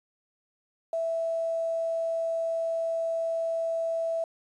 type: tone with quantisation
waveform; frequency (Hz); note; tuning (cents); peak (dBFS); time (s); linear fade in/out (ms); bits
sine; 659.3; E5; 0; -26; 0.93-4.24; 2; 9
effects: resampled to 22050 Hz